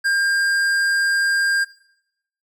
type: tone with tanh clipping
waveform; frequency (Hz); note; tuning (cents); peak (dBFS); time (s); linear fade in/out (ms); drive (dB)
sine; 1603; G6; +38; -18; 0.04-1.65; 20; 14
effects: noise-tail reverb RT60 0.8 s tail -19 dB re dry